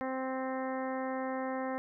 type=harmonic tone; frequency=261.6 Hz; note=C4; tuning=in tune; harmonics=1 / 2 / 3 / 4 / 5 / 6 / 7 / 8; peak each=-37 / -37 / -40 / -43 / -47 / -51 / -46 / -53 dBFS; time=0.01-1.78 s; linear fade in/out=0 ms; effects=none